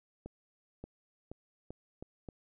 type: accelerating click train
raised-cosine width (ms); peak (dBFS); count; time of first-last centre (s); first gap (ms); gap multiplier
2; -30; 6; 0.26-2.288; 580; 0.82
effects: none